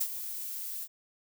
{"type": "noise with ADSR envelope", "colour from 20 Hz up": "violet", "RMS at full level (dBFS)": -28, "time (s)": [0, 0.88], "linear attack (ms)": 13, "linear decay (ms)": 56, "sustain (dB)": -10, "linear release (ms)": 51, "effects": []}